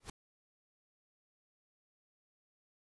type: noise with exponential growth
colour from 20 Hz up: pink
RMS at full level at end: -39 dBFS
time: 0-0.1 s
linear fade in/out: 5 ms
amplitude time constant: 20 ms
effects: resampled to 24000 Hz